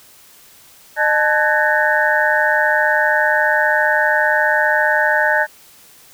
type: tone cluster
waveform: sine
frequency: 610 / 872 / 1502 / 1657 / 1821 Hz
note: D#5 / A5 / F#6 / G#6 / A#6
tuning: -34 / -16 / +26 / -4 / -41 cents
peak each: -19 dBFS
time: 0.96-5.47 s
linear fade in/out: 50 ms
effects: white hiss -46 dBFS RMS until 6.13 s